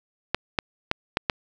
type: clicks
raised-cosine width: 0.3 ms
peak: -5 dBFS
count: 5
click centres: 0.346 / 0.588 / 0.914 / 1.171 / 1.298 s
effects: none